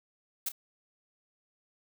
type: noise with echo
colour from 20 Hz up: blue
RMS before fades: -32 dBFS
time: 0.46-0.49 s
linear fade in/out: 5 ms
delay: 30 ms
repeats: 1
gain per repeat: -13 dB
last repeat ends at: 0.52 s
effects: none